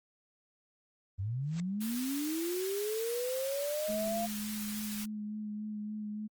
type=linear sweep; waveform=sine; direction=up; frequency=89.9 to 698.5 Hz; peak=-32 dBFS; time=1.18-4.27 s; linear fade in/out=20 ms
type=noise with exponential growth; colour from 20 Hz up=white; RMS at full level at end=-40 dBFS; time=1.41-1.6 s; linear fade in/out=0 ms; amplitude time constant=41 ms
type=high-pass noise; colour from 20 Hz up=white; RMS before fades=-42 dBFS; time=1.8-5.06 s; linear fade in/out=20 ms; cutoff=1100 Hz; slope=12 dB/octave
type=tone with vibrato; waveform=sine; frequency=211.5 Hz; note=G#3; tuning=32 cents sharp; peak=-36 dBFS; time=3.88-6.28 s; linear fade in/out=20 ms; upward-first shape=sine; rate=3.5 Hz; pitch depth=18 cents each way
effects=Opus 24 kbps